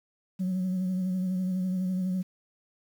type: tone with vibrato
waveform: sine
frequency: 185 Hz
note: F#3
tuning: in tune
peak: -24 dBFS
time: 0.39-2.23 s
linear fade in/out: 20 ms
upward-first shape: sine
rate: 12 Hz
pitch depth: 34 cents each way
effects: tanh soft clip ceiling -24 dBFS + 9-bit